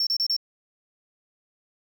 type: tone bursts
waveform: triangle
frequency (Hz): 5430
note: F8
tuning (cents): -50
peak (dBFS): -20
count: 4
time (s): 0-0.365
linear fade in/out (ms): 2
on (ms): 68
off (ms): 31
effects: none